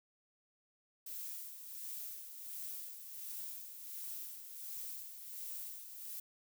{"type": "noise with tremolo", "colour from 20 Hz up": "violet", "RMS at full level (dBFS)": -44, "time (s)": [1.06, 6.2], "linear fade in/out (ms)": 5, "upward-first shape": "sine", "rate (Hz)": 1.4, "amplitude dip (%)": 55, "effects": []}